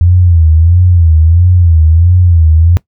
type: tone with vibrato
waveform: sine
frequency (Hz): 84.5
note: E2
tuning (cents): +43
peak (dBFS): -3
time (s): 0.01-2.77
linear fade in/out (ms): 0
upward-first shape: sine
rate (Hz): 1.5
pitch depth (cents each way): 120
effects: noise-tail reverb RT60 0.1 s tail -20 dB re dry